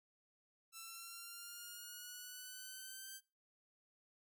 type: linear sweep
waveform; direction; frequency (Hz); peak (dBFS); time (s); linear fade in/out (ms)
5% pulse; up; 1330 to 1568; -38; 0.72-3.21; 50
effects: noise-tail reverb RT60 0.3 s tail -22 dB re dry + MP3 96 kbps